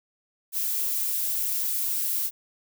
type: noise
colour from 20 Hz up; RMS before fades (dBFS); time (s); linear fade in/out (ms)
violet; -27; 0.52-2.31; 50
effects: none